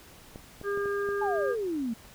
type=clicks; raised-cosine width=2 ms; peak=-28 dBFS; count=5; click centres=0.359 / 0.614 / 0.775 / 0.858 / 1.089 s
type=harmonic tone; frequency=403.3 Hz; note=G4; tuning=49 cents sharp; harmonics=1 / 3 / 4; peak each=-28 / -37 / -36 dBFS; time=0.63-1.56 s; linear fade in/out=50 ms
type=exponential sweep; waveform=sine; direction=down; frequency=880 to 217.7 Hz; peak=-28 dBFS; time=1.21-1.94 s; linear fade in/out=10 ms
effects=pink hiss -52 dBFS RMS until 2.14 s